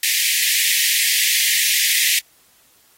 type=high-pass noise; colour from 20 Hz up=pink; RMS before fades=-18 dBFS; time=0.03-2.19 s; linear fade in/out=2 ms; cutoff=1800 Hz; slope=96 dB/octave; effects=white hiss -55 dBFS RMS until 2.97 s + AAC 48 kbps